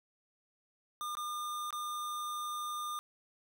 square tone with dropouts, 1208 Hz, D6, 48 cents sharp, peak -37 dBFS, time 1.01-2.99 s, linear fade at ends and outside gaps 0 ms, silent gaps 1.152-1.17 / 1.706-1.727 s, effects none

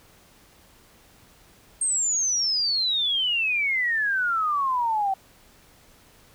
sine exponential sweep, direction down, 8620 to 758 Hz, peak -21 dBFS, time 1.81-5.14 s, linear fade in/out 5 ms, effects pink hiss -55 dBFS RMS until 6.34 s

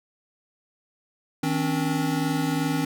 square tone cluster, 158.3 / 263.9 / 286.6 Hz, D#3 / C4 / D4, +30 / +15 / -42 cents, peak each -28 dBFS, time 1.43-2.85 s, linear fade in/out 5 ms, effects none

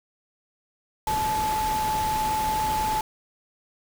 sine tone in noise, 866 Hz, A5, 28 cents flat, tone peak -23 dBFS, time 1.07-3.01 s, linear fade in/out 2 ms, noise pink, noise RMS -32 dBFS, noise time 1.07-3.01 s, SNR +6 dB, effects none

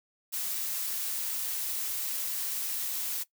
blue noise, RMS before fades -33 dBFS, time 0.32-3.24 s, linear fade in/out 20 ms, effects noise-tail reverb RT60 0.1 s tail -18 dB re dry

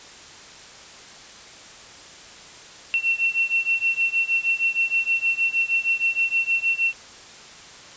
sine beating tone pair, 2708 / 2714.4 Hz, E7 / F7, +46 / -50 cents, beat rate 6.4 Hz, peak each -22 / -23 dBFS, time 2.94-6.93 s, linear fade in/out 0 ms, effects white hiss -43 dBFS RMS until 7.96 s + resampled to 16000 Hz

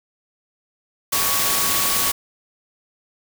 sine tone in noise, 1122 Hz, C#6, 21 cents sharp, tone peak -28 dBFS, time 1.12-2.12 s, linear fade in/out 10 ms, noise white, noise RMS -20 dBFS, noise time 1.12-2.12 s, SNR -11 dB, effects none

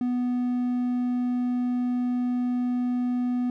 triangle tone, 246.9 Hz, B3, in tune, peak -21 dBFS, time 0.01-3.5 s, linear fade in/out 2 ms, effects none

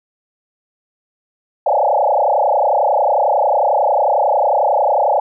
sine tone with frequency modulation, 707 Hz, F5, 21 cents sharp, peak -11 dBFS, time 1.66-5.2 s, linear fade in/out 5 ms, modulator 31.1 Hz, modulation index 5.4, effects none

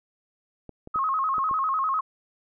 clicks, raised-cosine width 2 ms, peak -27 dBFS, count 5, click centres 0.693 / 0.874 / 0.959 / 1.382 / 1.512 s
sine tone with vibrato, 1172 Hz, D6, 4 cents flat, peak -22 dBFS, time 0.94-2.01 s, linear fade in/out 10 ms, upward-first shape square, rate 10 Hz, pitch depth 140 cents each way
effects none

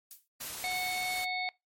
violet noise with exponential decay, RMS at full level -40 dBFS, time 0.11-0.28 s, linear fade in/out 1 ms, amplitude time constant 35 ms
white noise, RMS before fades -40 dBFS, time 0.4-1.25 s, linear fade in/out 10 ms
harmonic tone, 735 Hz, F#5, 12 cents flat, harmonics 1 / 3 / 5 / 6, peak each -35 / -33 / -42 / -42 dBFS, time 0.64-1.49 s, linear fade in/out 0 ms
effects noise-tail reverb RT60 0.2 s tail -23 dB re dry + MP3 64 kbps

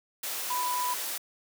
sine tone in noise, 991 Hz, B5, 6 cents sharp, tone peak -28 dBFS, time 0.5-0.94 s, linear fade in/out 5 ms, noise white, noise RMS -34 dBFS, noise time 0.23-1.18 s, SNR +3 dB, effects high-pass 400 Hz 12 dB/octave

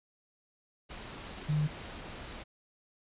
sine tone in noise, 150.6 Hz, D3, 44 cents sharp, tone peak -26 dBFS, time 1.48-1.68 s, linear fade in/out 20 ms, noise pink, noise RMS -44 dBFS, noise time 0.89-2.44 s, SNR +15 dB, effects resampled to 8000 Hz

